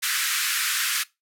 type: band-pass noise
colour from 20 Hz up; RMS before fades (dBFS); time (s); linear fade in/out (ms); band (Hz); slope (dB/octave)
pink; -25; 0.02-1.04; 20; 1300 to 15000; 48
effects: noise-tail reverb RT60 0.2 s tail -20 dB re dry